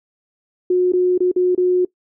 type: tone with dropouts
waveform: sine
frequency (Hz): 362.5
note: F#4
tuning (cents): -35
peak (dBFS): -12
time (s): 0.7-1.85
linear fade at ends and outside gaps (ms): 5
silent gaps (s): 0.922-0.934 / 1.179-1.204 / 1.316-1.361 / 1.55-1.577
effects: noise-tail reverb RT60 0.1 s tail -21 dB re dry